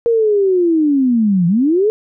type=linear two-way sweep; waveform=sine; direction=down then up; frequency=473.4 to 165.7 to 444.3 Hz; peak=-10 dBFS; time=0.06-1.9 s; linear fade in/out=0 ms; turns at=1.47 s; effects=none